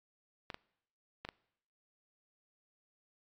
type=clicks; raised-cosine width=0.3 ms; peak=-25 dBFS; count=4; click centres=0.502 / 0.544 / 1.25 / 1.289 s; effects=noise-tail reverb RT60 0.8 s tail -24 dB re dry + AAC 48 kbps